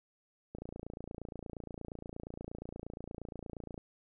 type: click train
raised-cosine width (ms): 2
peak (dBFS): -29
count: 93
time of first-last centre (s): 0.55-3.778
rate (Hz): 28.5
effects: none